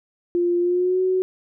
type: tone with pitch glide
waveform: sine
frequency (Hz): 349.2 to 372.1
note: F4 to F#4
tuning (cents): 0 to +10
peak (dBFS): -17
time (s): 0.35-1.22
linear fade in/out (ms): 0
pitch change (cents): +110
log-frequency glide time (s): 0.6-1.01
effects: none